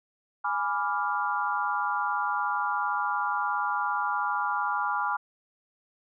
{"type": "chord", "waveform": "sine", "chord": "G# diminished seventh", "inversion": "none", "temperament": "equal", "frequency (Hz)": [830.6, 987.8, 1174.7, 1396.9], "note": ["G#5", "B5", "D6", "F6"], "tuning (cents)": [0, 0, 0, 0], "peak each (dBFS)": -31, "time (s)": [0.44, 5.17], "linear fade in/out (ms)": 10, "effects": []}